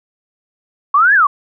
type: exponential two-way sweep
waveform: sine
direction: up then down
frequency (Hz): 1089 to 1760 to 1089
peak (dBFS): -7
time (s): 0.94-1.27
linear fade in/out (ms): 5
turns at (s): 1.14
effects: none